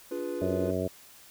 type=chord; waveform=triangle; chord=D diminished seventh; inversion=none; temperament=equal with one note detuned; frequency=288.8 / 349.2 / 415.3 / 493.9 Hz; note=D4 / F4 / Ab4 / Cb5; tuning=-29 / 0 / 0 / 0 cents; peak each=-36 / -33 / -38 / -34 dBFS; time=0.11-0.71 s; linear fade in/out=5 ms
type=harmonic tone; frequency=92.5 Hz; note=F#2; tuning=in tune; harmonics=1 / 2 / 3 / 4 / 5 / 6 / 7; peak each=-35 / -35 / -35 / -35 / -35 / -35 / -35 dBFS; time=0.41-0.88 s; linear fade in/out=10 ms
effects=white hiss -53 dBFS RMS until 1.3 s